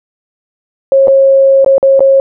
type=tone with dropouts; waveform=sine; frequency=542 Hz; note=C#5; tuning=39 cents flat; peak=-3 dBFS; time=0.92-2.2 s; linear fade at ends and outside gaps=1 ms; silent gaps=1.073-1.081 / 1.646-1.662 / 1.781-1.828 / 1.994-2.005 s; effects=none